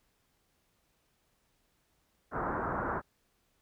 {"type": "low-pass noise", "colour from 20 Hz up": "white", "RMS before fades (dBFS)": -34, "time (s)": [2.31, 3.02], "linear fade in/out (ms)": 50, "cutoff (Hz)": 1500, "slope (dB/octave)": 48, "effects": ["pink hiss -74 dBFS RMS until 3.61 s"]}